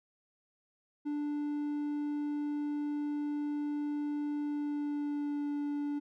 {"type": "tone with pitch glide", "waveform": "triangle", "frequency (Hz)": [293.7, 290.2], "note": ["D4", "D4"], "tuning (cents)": [0, -21], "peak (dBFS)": -30, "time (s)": [1.05, 6], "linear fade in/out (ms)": 20, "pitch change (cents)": -21, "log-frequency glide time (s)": [4.4, 5.48], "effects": []}